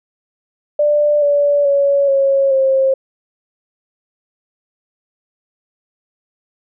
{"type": "tone with pitch steps", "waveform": "sine", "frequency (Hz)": [591, 576.2, 561.7, 547.6, 533.9], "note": ["D5", "D5", "C#5", "C#5", "C5"], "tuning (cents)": [11, -33, 23, -21, 35], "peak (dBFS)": -10, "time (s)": [0.79, 2.94], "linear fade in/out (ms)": 5, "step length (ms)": 430, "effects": []}